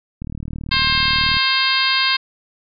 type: click train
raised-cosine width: 5 ms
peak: -16 dBFS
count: 45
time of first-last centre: 0.22-1.369 s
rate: 38.3 Hz
type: harmonic tone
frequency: 530 Hz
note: C5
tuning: 22 cents sharp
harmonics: 2 / 3 / 4 / 5 / 6 / 7 / 8 / 9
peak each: -23 / -23 / -23 / -23 / -23 / -23 / -23 / -23 dBFS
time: 0.71-2.17 s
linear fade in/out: 10 ms
effects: none